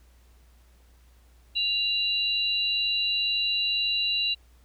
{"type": "tone pair together", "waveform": "sine", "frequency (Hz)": [2794, 3951], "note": ["F7", "B7"], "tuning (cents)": [0, 0], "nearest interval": "tritone", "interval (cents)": 600, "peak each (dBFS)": -26, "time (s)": [1.55, 4.35], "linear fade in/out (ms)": 20, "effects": ["added 60 Hz sine -54 dBFS peak until 4.64 s", "pink hiss -64 dBFS RMS until 4.64 s"]}